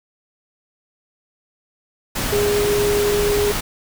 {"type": "tone in noise", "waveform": "sine", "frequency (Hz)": 411.8, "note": "G#4", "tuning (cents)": -15, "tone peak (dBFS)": -16, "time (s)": [2.32, 3.52], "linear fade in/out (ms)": 10, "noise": "pink", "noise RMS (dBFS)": -23, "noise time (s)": [2.15, 3.61], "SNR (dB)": 4, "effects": []}